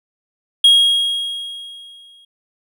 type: tone with exponential decay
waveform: triangle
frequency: 3278 Hz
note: G#7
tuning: 23 cents flat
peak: -4 dBFS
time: 0.64-2.25 s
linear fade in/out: 5 ms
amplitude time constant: 350 ms
effects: none